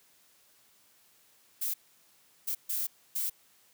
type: noise bursts at uneven times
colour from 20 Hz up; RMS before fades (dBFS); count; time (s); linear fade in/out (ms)
violet; -32; 4; 1.61-1.74 / 2.47-2.55 / 2.69-2.87 / 3.15-3.3; 10
effects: white hiss -64 dBFS RMS until 3.73 s + high-pass 80 Hz 12 dB/octave